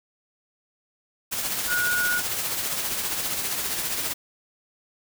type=noise with tremolo; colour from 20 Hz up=white; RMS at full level=-26 dBFS; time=1.31-4.14 s; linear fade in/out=20 ms; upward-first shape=triangle; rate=15 Hz; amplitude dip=45%
type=tone; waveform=sine; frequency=1450 Hz; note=F#6; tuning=35 cents flat; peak=-22 dBFS; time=1.67-2.22 s; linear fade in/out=50 ms
effects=none